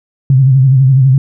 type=tone with vibrato; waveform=sine; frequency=132.6 Hz; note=C3; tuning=23 cents sharp; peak=-4 dBFS; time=0.3-1.18 s; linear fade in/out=2 ms; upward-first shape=sine; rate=12 Hz; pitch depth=74 cents each way; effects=none